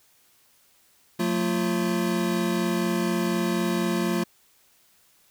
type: tone cluster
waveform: square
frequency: 179.8 / 223.9 / 346.1 Hz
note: F#3 / A3 / F4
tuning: -49 / +30 / -16 cents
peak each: -28 dBFS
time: 1.19-4.24 s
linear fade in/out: 10 ms
effects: white hiss -61 dBFS RMS until 5.3 s